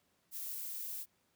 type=noise; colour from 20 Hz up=violet; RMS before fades=-42 dBFS; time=0.31-1.06 s; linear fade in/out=50 ms; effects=pink hiss -75 dBFS RMS until 1.35 s + high-pass 100 Hz 12 dB/octave